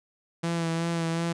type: tone with vibrato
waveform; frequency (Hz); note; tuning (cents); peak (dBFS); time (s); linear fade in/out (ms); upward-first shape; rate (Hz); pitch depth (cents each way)
sawtooth; 166.7; E3; +20; -22; 0.43-1.33; 10; sine; 2.7; 25
effects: resampled to 22050 Hz